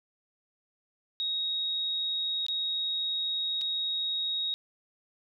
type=tone with dropouts; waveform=sine; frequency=3772 Hz; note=A#7; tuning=20 cents sharp; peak=-28 dBFS; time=1.2-4.54 s; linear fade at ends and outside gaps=0 ms; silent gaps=2.465-2.484 / 3.612-3.616 s; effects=none